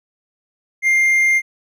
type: tone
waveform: triangle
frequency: 2108 Hz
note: C7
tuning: 12 cents sharp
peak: -10 dBFS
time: 0.82-1.42 s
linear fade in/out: 50 ms
effects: none